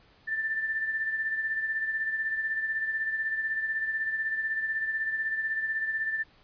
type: beating tone pair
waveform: sine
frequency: 1772 / 1788 Hz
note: A6 / A6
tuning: +12 / +27 cents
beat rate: 16 Hz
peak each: -28 / -37 dBFS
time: 0.27-6.24 s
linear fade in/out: 20 ms
effects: pink hiss -60 dBFS RMS until 6.43 s + resampled to 11025 Hz